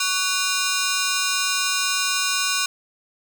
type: ring-modulated tone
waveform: 10% pulse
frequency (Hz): 1306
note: E6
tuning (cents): -17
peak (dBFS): -9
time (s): 0-2.66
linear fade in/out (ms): 5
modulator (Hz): 182
effects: none